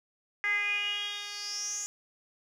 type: tone with band-pass filter sweep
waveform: 10% pulse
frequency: 410 Hz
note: G#4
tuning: 22 cents flat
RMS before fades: -33 dBFS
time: 0.44-1.86 s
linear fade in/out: 0 ms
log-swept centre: 1900 to 7000 Hz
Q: 8.2
effects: none